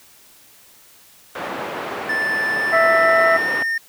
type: band-pass noise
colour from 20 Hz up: pink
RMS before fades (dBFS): -28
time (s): 1.35-3.63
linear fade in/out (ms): 5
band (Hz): 350 to 1800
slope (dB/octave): 12
type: tone with pitch glide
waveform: triangle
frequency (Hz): 1760 to 1822.1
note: A6 to A#6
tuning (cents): 0 to -40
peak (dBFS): -17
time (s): 2.09-3.78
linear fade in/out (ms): 5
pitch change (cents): +60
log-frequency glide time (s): 2.53-3.59
type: harmonic tone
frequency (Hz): 659.3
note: E5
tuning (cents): 0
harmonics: 1 / 2 / 3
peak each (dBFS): -15 / -18 / -20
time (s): 2.72-3.38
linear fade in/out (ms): 20
effects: white hiss -49 dBFS RMS until 3.88 s